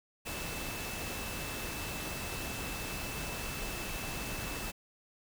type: tone in noise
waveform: sine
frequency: 2637 Hz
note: E7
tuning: in tune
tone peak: -45 dBFS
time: 0.25-4.72 s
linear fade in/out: 20 ms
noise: pink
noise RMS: -39 dBFS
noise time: 0.25-4.72 s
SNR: -9 dB
effects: none